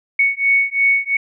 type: beating tone pair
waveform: sine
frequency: 2220 / 2222.9 Hz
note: C#7 / C#7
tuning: +2 / +4 cents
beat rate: 2.9 Hz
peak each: -16 dBFS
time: 0.19-1.17 s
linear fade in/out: 5 ms
effects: none